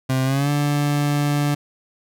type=tone with pitch glide; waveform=30% pulse; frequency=131.1 to 145.46 Hz; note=C3 to D3; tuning=+4 to -16 cents; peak=-15 dBFS; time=0.09-1.55 s; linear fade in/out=10 ms; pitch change=+180 cents; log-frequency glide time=0.24-0.5 s; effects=none